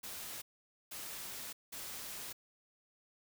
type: noise bursts at uneven times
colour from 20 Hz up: white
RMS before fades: -45 dBFS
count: 3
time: 0.03-0.42 / 0.91-1.53 / 1.72-2.33 s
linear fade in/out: 10 ms
effects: none